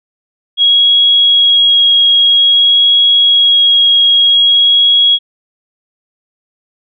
sine tone with vibrato, 3304 Hz, G#7, 10 cents flat, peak -5 dBFS, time 0.57-5.19 s, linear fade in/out 50 ms, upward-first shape sine, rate 0.51 Hz, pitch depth 8 cents each way, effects none

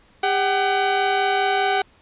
sawtooth tone pair together, 401 / 757 Hz, G4 / F#5, +39 / +39 cents, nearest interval major seventh, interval 1100 cents, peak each -19 / -15 dBFS, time 0.23-1.82 s, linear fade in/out 5 ms, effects pink hiss -55 dBFS RMS until 2.01 s + resampled to 8000 Hz

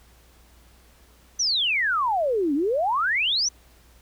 sine exponential two-way sweep, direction down then up, 6150 to 270.3 to 6150 Hz, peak -20 dBFS, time 1.39-3.49 s, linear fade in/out 10 ms, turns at 2.54 s, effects added 60 Hz sine -54 dBFS peak until 4.01 s + pink hiss -57 dBFS RMS until 4.01 s

